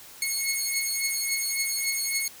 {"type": "beating tone pair", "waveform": "10% pulse", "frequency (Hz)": [2180, 2183.6], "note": ["C#7", "C#7"], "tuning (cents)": [-29, -27], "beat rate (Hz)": 3.6, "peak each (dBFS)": [-19, -20], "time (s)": [0.22, 2.28], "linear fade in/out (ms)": 2, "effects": ["white hiss -47 dBFS RMS until 2.4 s"]}